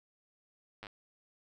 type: slowing click train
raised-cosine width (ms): 0.3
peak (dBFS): -29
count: 5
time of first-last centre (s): 0.83-0.868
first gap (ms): 9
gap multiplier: 1.04
effects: none